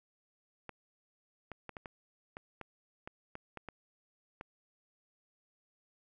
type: clicks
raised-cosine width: 0.5 ms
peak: -28 dBFS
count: 12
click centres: 0.693 / 1.517 / 1.693 / 1.768 / 1.858 / 2.369 / 2.613 / 3.075 / 3.354 / 3.573 / 3.687 / 4.411 s
effects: none